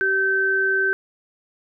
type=tone pair together; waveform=sine; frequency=386.1 / 1544.4 Hz; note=G4 / G6; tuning=-26 / -26 cents; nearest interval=2 octaves; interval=2400 cents; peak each=-24 / -18 dBFS; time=0.01-0.93 s; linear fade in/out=0 ms; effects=none